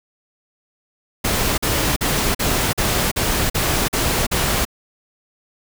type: noise bursts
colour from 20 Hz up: pink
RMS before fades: -19 dBFS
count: 9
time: 1.24-4.652 s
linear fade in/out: 10 ms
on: 340 ms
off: 44 ms
effects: none